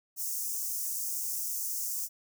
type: high-pass noise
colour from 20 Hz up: white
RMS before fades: -34 dBFS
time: 0.16-2.09 s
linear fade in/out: 50 ms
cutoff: 5600 Hz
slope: 48 dB/octave
effects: none